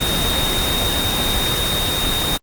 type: tone in noise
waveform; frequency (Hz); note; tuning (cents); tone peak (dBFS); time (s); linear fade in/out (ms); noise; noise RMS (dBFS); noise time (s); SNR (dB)
sine; 3706; A#7; -11; -20; 0-2.38; 20; pink; -20; 0-2.38; -3
effects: Opus 24 kbps